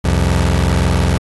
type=tone pair together; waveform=25% pulse; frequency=65.41 / 87.31 Hz; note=C2 / F2; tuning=0 / 0 cents; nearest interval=perfect fourth; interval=500 cents; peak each=-11 dBFS; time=0.04-1.18 s; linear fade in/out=10 ms; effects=AAC 32 kbps